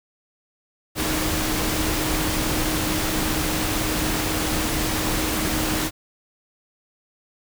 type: tone in noise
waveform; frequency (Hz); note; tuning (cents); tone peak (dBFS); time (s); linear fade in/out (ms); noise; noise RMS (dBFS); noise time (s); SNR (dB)
sine; 311.4; D#4; +2; -28; 0.95-5.91; 50; pink; -24; 0.95-5.91; -7
effects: none